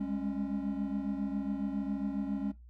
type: tone cluster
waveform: triangle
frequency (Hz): 201.6 / 208.9 / 274.8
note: G3 / G#3 / C#4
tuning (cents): +49 / +10 / -15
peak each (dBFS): -35 / -35 / -33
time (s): 0-2.52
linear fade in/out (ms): 10
effects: noise-tail reverb RT60 0.2 s tail -18 dB re dry + added 60 Hz sine -50 dBFS peak until 2.69 s